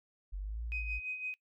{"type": "linear two-way sweep", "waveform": "sine", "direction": "up then down", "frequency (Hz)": [45.14, 58, 53.4], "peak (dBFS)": -36, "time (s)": [0.32, 1], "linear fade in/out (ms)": 20, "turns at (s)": 0.63}
{"type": "tone with tremolo", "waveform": "sine", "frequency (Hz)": 2511, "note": "D#7", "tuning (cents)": 15, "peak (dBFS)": -34, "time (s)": [0.72, 1.34], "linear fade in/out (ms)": 0, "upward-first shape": "sine", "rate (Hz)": 5.9, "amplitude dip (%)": 60}
{"effects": ["noise-tail reverb RT60 0.1 s tail -22 dB re dry", "tanh soft clip ceiling -25 dBFS"]}